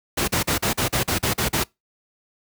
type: noise bursts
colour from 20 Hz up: pink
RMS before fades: -21 dBFS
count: 10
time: 0.17-1.639 s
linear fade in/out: 10 ms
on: 110 ms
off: 41 ms
effects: noise-tail reverb RT60 0.2 s tail -25 dB re dry + high-pass 60 Hz 12 dB/octave